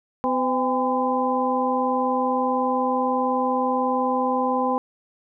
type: harmonic tone with a mistuned harmonic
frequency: 254.3 Hz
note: C4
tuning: 49 cents flat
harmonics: 1 / 2 / 3 / 4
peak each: -25 / -25 / -25 / -25 dBFS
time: 0.24-4.78 s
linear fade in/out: 0 ms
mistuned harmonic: 3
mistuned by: +85 cents
effects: none